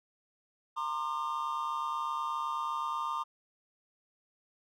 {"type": "tone cluster", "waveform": "triangle", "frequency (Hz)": [925, 1056, 1204], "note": ["A#5", "C6", "D6"], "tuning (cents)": [-14, 16, 43], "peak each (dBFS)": [-36, -35, -33], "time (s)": [0.76, 3.24], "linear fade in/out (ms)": 20, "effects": []}